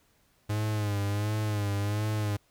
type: tone with vibrato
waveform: 45% pulse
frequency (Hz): 104.1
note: G#2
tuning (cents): +5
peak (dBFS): -27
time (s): 0.49-2.37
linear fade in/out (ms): 10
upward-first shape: sine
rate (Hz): 1.4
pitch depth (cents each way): 57
effects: pink hiss -67 dBFS RMS until 2.5 s